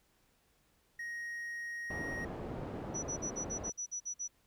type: tone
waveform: triangle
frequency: 1878 Hz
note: A#6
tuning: 12 cents sharp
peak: -37 dBFS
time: 0.99-2.25 s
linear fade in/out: 5 ms
type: low-pass noise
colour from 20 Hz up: white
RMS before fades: -42 dBFS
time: 1.9-3.7 s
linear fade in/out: 5 ms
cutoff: 500 Hz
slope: 12 dB/octave
type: tone bursts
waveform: sine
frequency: 5900 Hz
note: F#8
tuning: 6 cents flat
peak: -36 dBFS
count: 10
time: 2.94-4.281 s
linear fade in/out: 20 ms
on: 90 ms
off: 49 ms
effects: pink hiss -72 dBFS RMS until 4.46 s